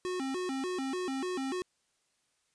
square tone with vibrato, 312.2 Hz, D#4, 6 cents sharp, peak -33 dBFS, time 0.05-1.62 s, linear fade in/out 0 ms, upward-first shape square, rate 3.4 Hz, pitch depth 270 cents each way, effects white hiss -75 dBFS RMS until 2.54 s + resampled to 22050 Hz

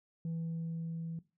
sine tone with level ramp, 164.8 Hz, E3, in tune, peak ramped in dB -32 to -37 dBFS, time 0.25-1.19 s, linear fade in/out 2 ms, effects noise-tail reverb RT60 0.3 s tail -18 dB re dry + tanh soft clip ceiling -33 dBFS

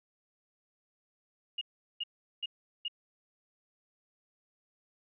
sine tone bursts, 2856 Hz, F7, 38 cents sharp, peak -32 dBFS, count 4, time 1.58-2.882 s, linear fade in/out 5 ms, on 33 ms, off 390 ms, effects none

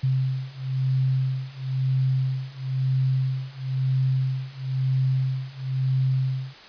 sine beating tone pair, 130.81 / 131.81 Hz, C3 / C3, 0 / +13 cents, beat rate 1 Hz, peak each -25 / -24 dBFS, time 0.03-6.54 s, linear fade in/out 10 ms, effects white hiss -45 dBFS RMS until 6.68 s + resampled to 11025 Hz

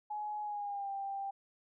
sine tone with pitch glide, 841 to 789.2 Hz, G#5 to G5, +22 to +11 cents, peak -36 dBFS, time 0.1-1.31 s, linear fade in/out 10 ms, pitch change -111 cents, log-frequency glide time 0.42-0.91 s, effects none

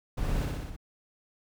brown noise with echo, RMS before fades -30 dBFS, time 0.17-0.46 s, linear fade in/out 10 ms, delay 61 ms, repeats 5, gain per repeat -2 dB, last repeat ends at 0.765 s, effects none

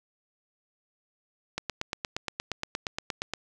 click train, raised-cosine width 0.2 ms, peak -13 dBFS, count 16, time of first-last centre 1.58-3.336 s, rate 8.54 Hz, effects none

